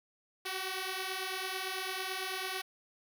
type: beating tone pair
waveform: 5% pulse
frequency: 372.9 / 381.9 Hz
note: F#4 / G4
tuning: +14 / -45 cents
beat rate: 9 Hz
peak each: -27 / -27 dBFS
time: 0.45-2.62 s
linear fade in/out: 10 ms
effects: none